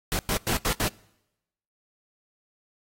pink noise bursts at uneven times, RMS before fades -26 dBFS, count 5, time 0.12-0.19 / 0.29-0.37 / 0.47-0.57 / 0.65-0.73 / 0.8-0.88 s, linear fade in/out 0 ms, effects noise-tail reverb RT60 0.9 s tail -24 dB re dry + AAC 48 kbps

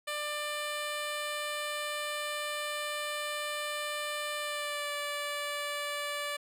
10% pulse tone with pitch glide, 594 to 582.1 Hz, D5 to D5, +20 to -15 cents, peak -25 dBFS, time 0.07-6.37 s, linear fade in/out 10 ms, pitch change -35 cents, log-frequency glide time 4.38-4.93 s, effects resampled to 32000 Hz

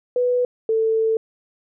sine tone pair in turn, 493.9 / 444.8 Hz, B4 / A4, 0 / +19 cents, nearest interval major second, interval 181 cents, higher first, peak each -16 dBFS, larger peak neither, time 0.16-0.45 / 0.69-1.17 s, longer second, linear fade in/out 2 ms, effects none

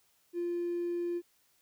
triangle tone with hard clipping, 347.1 Hz, F4, 11 cents flat, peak -31 dBFS, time 0.33-1.22 s, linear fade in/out 50 ms, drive 3 dB, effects white hiss -70 dBFS RMS until 1.61 s

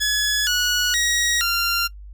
15% pulse tone with pitch steps, 1696 / 1463 / 1897 / 1386 Hz, G#6 / F#6 / A#6 / F6, +36 / -20 / +30 / -14 cents, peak -12 dBFS, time 0-1.88 s, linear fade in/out 20 ms, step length 470 ms, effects noise-tail reverb RT60 0.1 s tail -22 dB re dry + added 50 Hz sine -36 dBFS peak until 2.13 s

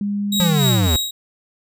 sine tone with pitch glide, 203.2 to 184.19 Hz, G#3 to F#3, -38 to -8 cents, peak -19 dBFS, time 0.01-0.87 s, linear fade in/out 2 ms, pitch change -170 cents, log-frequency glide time 0.41-0.75 s
sawtooth tone with tremolo, 3813 Hz, A#7, 38 cents sharp, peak -14 dBFS, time 0.32-1.11 s, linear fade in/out 5 ms, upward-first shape triangle, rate 3.5 Hz, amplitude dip 75%
square linear sweep, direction down, 181.5 to 73.42 Hz, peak -16 dBFS, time 0.4-0.96 s, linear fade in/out 0 ms
effects none

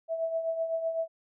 sine tone with tremolo, 655 Hz, E5, 11 cents flat, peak -25 dBFS, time 0.08-1.08 s, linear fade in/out 50 ms, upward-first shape triangle, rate 7.9 Hz, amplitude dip 65%, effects none

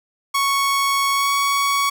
sawtooth tone with pitch glide, 1108.7 to 1119.6 Hz, C#6 to C#6, 0 to +17 cents, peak -13 dBFS, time 0.34-1.9 s, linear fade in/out 10 ms, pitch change +17 cents, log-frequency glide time 1.13-1.31 s, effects none

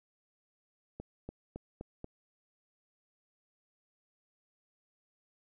accelerating click train, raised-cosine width 2 ms, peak -28 dBFS, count 5, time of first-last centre 1-2.044 s, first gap 290 ms, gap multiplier 0.93, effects none

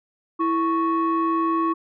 sine tone pair together, 329.6 / 1108.6 Hz, E4 / C#6, 0 / 0 cents, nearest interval octave + major sixth, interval 2100 cents, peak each -20 dBFS, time 0.39-1.74 s, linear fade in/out 20 ms, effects tanh soft clip ceiling -15 dBFS

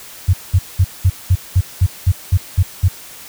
sine tone bursts, 92 Hz, F#2, 9 cents flat, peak -7 dBFS, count 11, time 0.28-2.885 s, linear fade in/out 10 ms, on 55 ms, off 200 ms, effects white hiss -36 dBFS RMS until 3.28 s

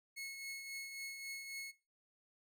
sawtooth tone with tremolo, 2184 Hz, C#7, 26 cents flat, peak -39 dBFS, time 0.16-1.72 s, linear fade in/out 20 ms, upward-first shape triangle, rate 3.7 Hz, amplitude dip 50%, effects noise-tail reverb RT60 0.3 s tail -18 dB re dry

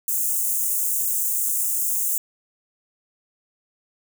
white high-pass noise, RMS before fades -23 dBFS, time 0.08-2.18 s, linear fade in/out 2 ms, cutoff 6800 Hz, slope 48 dB/octave, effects none

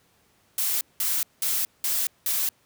blue noise bursts, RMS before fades -25 dBFS, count 5, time 0.58-2.49 s, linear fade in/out 2 ms, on 230 ms, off 190 ms, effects pink hiss -63 dBFS RMS until 2.65 s + high-pass 80 Hz 12 dB/octave

